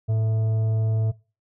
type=tone with frequency modulation; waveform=sine; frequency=110 Hz; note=A2; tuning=in tune; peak=-18 dBFS; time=0.08-1.12 s; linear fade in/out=20 ms; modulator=554 Hz; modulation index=0.23; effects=noise-tail reverb RT60 0.3 s tail -21 dB re dry + tanh soft clip ceiling -15 dBFS